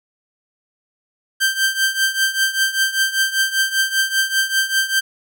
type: tone with tremolo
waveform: sawtooth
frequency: 1568 Hz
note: G6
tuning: in tune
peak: -9 dBFS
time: 1.4-5.01 s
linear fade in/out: 20 ms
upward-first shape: triangle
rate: 5.1 Hz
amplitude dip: 85%
effects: none